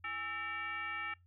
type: tone with frequency modulation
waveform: sine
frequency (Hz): 1809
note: A6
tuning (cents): +48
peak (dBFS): -37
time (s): 0.04-1.14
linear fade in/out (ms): 5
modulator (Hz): 491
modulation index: 1.5
effects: noise-tail reverb RT60 0.2 s tail -25 dB re dry + added 88 Hz sine -62 dBFS peak until 1.26 s